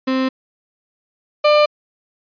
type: tone pair in turn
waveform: 35% pulse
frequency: 261.6 / 597.2 Hz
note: C4 / D5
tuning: 0 / +29 cents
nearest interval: octave + major second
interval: 1429 cents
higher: second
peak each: -14 / -8 dBFS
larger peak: second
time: 0.07-0.29 / 1.44-1.66 s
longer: neither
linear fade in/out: 10 ms
effects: resampled to 11025 Hz